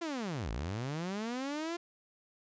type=linear two-way sweep; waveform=sawtooth; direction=down then up; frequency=349.2 to 49.24 to 349.2 Hz; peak=-31 dBFS; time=0.01-1.77 s; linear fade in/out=10 ms; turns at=0.51 s; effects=resampled to 16000 Hz